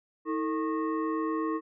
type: tone with frequency modulation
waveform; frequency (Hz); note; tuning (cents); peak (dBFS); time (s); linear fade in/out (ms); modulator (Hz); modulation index
sine; 319.9; D#4; +48; -27; 0.25-1.61; 50; 768; 1
effects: none